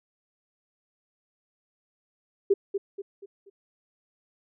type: tone with echo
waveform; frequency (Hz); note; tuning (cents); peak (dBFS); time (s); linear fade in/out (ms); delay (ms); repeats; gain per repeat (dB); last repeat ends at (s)
sine; 396.6; G4; +20; -16; 2.5-2.54; 10; 240; 4; -8; 3.5
effects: none